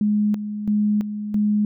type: tone with tremolo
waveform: sine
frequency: 209.2 Hz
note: G#3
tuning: 13 cents sharp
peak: -16 dBFS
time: 0.01-1.65 s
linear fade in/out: 2 ms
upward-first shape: square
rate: 1.5 Hz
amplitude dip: 65%
effects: none